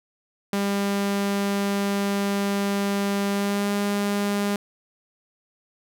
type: tone with pitch glide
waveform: sawtooth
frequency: 200 to 202.9 Hz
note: G3 to G#3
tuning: +35 to -40 cents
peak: -18 dBFS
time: 0.53-4.56 s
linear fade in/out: 2 ms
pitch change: +25 cents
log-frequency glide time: 3.31-3.71 s
effects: none